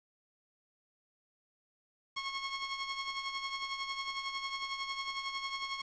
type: tone with tremolo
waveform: 15% pulse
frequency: 1091 Hz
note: C#6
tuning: 28 cents flat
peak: -27 dBFS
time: 2.16-5.82 s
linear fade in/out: 10 ms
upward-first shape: triangle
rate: 11 Hz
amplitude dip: 65%
effects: resampled to 16000 Hz + 9-bit